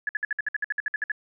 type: tone bursts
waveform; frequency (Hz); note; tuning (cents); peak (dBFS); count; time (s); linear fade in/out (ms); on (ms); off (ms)
sine; 1703; G#6; +43; -23; 14; 0.07-1.118; 2; 21; 58
effects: none